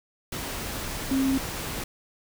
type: tone in noise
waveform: sine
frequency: 267.7 Hz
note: C4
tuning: 40 cents sharp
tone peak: -21 dBFS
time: 1.11-1.38 s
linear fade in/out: 5 ms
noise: pink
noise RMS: -33 dBFS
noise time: 0.32-1.84 s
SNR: +9 dB
effects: none